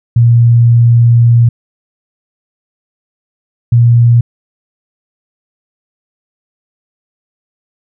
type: tone pair in turn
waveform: sine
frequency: 118 / 118.58 Hz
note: A#2 / A#2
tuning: +22 / +30 cents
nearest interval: unison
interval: 8 cents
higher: second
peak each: -3 dBFS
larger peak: neither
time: 0.16-1.49 / 3.72-4.21 s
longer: first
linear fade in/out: 5 ms
effects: none